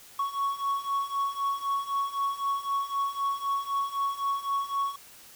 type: beating tone pair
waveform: triangle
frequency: 1108.7 / 1112.6 Hz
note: C#6 / C#6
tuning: 0 / +6 cents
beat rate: 3.9 Hz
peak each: -30 / -27 dBFS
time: 0.19-4.96 s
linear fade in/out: 5 ms
effects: white hiss -51 dBFS RMS until 5.35 s